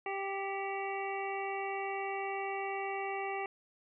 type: harmonic tone with a mistuned harmonic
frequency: 392 Hz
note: G4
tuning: in tune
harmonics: 1 / 2 / 3 / 5 / 6 / 7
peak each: -39 / -38 / -45 / -44 / -44 / -47 dBFS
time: 0.06-3.46 s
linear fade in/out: 2 ms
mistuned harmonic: 6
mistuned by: -53 cents
effects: none